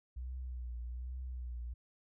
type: tone with vibrato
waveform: sine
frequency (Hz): 61.6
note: B1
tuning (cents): -4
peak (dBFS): -39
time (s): 0.16-1.74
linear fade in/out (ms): 10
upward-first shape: triangle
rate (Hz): 1.2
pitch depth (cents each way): 71
effects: none

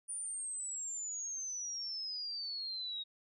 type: exponential sweep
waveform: sine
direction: down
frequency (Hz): 9480 to 3763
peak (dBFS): -38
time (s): 0.08-3.04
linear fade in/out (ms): 20
effects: none

